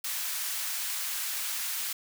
white high-pass noise, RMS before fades -33 dBFS, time 0.04-1.93 s, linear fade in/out 5 ms, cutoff 1200 Hz, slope 12 dB/octave, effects none

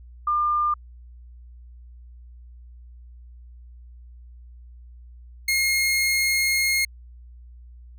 sine / sawtooth tone pair in turn, 1200 / 2147 Hz, D6 / C7, +37 / +44 cents, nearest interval minor seventh, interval 1007 cents, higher second, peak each -19 / -16 dBFS, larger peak second, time 0.27-0.74 / 5.48-6.85 s, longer second, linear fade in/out 5 ms, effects added 60 Hz sine -42 dBFS peak until 7.98 s

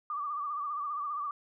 sine tone with vibrato, 1174.7 Hz, D6, in tune, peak -32 dBFS, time 0.1-1.31 s, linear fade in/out 2 ms, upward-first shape sine, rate 15 Hz, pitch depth 69 cents each way, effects none

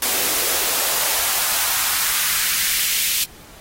white noise with high-pass filter sweep, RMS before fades -20 dBFS, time 0.02-3.24 s, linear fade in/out 2 ms, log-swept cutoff 290 to 2800 Hz, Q 1.3, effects pink hiss -44 dBFS RMS until 3.6 s + AAC 48 kbps

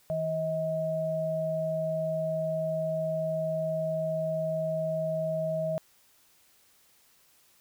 sine tone pair together, 160.7 / 636.2 Hz, E3 / D#5, -44 / +38 cents, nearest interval 2 octaves, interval 2382 cents, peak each -34 / -28 dBFS, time 0.1-5.78 s, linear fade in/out 0 ms, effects white hiss -63 dBFS RMS until 7.6 s

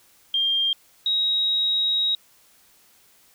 sine tone pair in turn, 3198 / 3803 Hz, G7 / A#7, +34 / +34 cents, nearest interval minor third, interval 300 cents, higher second, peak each -19 dBFS, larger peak neither, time 0.34-0.73 / 1.06-2.15 s, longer second, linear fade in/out 2 ms, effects white hiss -57 dBFS RMS until 3.34 s

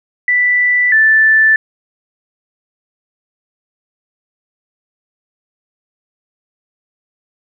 sine tone pair in turn, 1975.5 / 1760 Hz, B6 / A6, 0 / 0 cents, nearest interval major second, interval 200 cents, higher first, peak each -9 / -6 dBFS, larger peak second, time 0.28-0.92 / 0.92-1.56 s, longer neither, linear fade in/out 2 ms, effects none

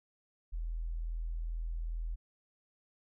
sine tone, 41.2 Hz, E1, in tune, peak -34 dBFS, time 0.52-2.16 s, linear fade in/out 20 ms, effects none

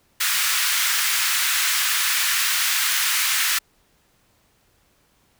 pink high-pass noise, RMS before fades -21 dBFS, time 0.2-3.59 s, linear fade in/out 10 ms, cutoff 1400 Hz, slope 24 dB/octave, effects pink hiss -62 dBFS RMS until 5.39 s

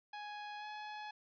sawtooth tone with pitch glide, 833 to 844.6 Hz, G#5 to G#5, +5 to +29 cents, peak -40 dBFS, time 0.13-1.11 s, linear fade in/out 5 ms, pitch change +24 cents, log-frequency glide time 0.58-0.65 s, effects resampled to 11025 Hz

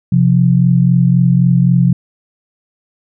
sine tone pair together, 131.2 / 175 Hz, C3 / F3, +5 / +4 cents, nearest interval perfect fourth, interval 499 cents, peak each -10 dBFS, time 0.12-1.93 s, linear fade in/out 5 ms, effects none

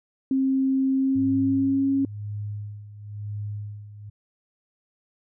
sine tone with pitch glide, 266.4 to 273.4 Hz, C4 to C#4, +31 to -24 cents, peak -19 dBFS, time 0.31-2.05 s, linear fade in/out 2 ms, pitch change +45 cents, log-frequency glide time 0.95-1.89 s
sine tone with tremolo, 103.83 Hz, G#2, in tune, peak -28 dBFS, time 1.15-4.1 s, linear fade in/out 10 ms, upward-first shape sine, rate 0.99 Hz, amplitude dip 75%
effects none

